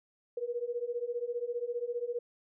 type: beating tone pair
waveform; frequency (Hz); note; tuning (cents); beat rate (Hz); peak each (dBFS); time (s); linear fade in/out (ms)
sine; 471.7 / 486.7; A#4 / B4; +20 / -25; 15; -36 / -35; 0.37-2.19; 5
effects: none